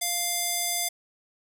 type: tone with band-pass filter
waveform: square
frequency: 698.5 Hz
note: F5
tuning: in tune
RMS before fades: -28 dBFS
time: 0.01-0.89 s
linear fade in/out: 10 ms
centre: 10000 Hz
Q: 0.88
effects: none